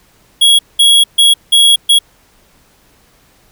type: tone bursts at uneven times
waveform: square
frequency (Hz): 3322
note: G#7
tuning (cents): 0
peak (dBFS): -5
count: 5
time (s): 0.41-0.59 / 0.79-1.04 / 1.18-1.34 / 1.52-1.76 / 1.89-1.99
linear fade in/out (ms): 10
effects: pink hiss -50 dBFS RMS until 3.51 s